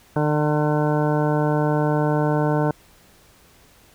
harmonic tone, 150 Hz, D3, 37 cents sharp, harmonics 1 / 2 / 3 / 4 / 5 / 6 / 7 / 9 / 10, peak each -21 / -24 / -25 / -26 / -30 / -28 / -34 / -38 / -34 dBFS, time 0.16-2.71 s, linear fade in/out 2 ms, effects pink hiss -53 dBFS RMS until 3.94 s

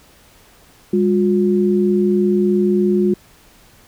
sine tone pair together, 201.7 / 358.5 Hz, G3 / F4, +50 / +45 cents, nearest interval minor seventh, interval 995 cents, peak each -15 dBFS, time 0.93-3.14 s, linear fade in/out 5 ms, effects pink hiss -49 dBFS RMS until 3.87 s

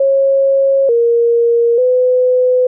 sine tone with pitch steps, 545 / 468.8 / 504 Hz, C#5 / A#4 / B4, -29 / +10 / +35 cents, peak -8 dBFS, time 0-2.67 s, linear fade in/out 5 ms, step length 890 ms, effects none

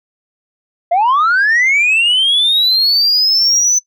sine linear sweep, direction up, 659.3 to 6100 Hz, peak -7 dBFS, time 0.91-3.79 s, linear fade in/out 10 ms, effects noise-tail reverb RT60 0.1 s tail -22 dB re dry + tanh soft clip ceiling -7 dBFS

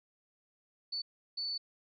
sine tone bursts at uneven times, 4484 Hz, C#8, 19 cents sharp, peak -34 dBFS, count 2, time 0.92-1.02 / 1.37-1.58 s, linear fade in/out 10 ms, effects none

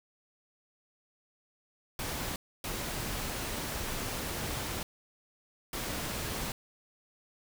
pink noise bursts at uneven times, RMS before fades -36 dBFS, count 3, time 1.99-2.36 / 2.64-4.83 / 5.73-6.52 s, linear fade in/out 2 ms, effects none

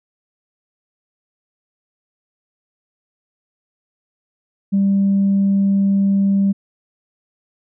sine tone, 197.1 Hz, G3, 10 cents sharp, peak -11 dBFS, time 4.72-6.53 s, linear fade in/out 20 ms, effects tanh soft clip ceiling -9 dBFS

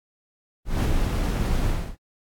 brown noise with ADSR envelope, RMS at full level -18 dBFS, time 0.65-1.97 s, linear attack 190 ms, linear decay 28 ms, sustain -4 dB, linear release 310 ms, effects AAC 64 kbps

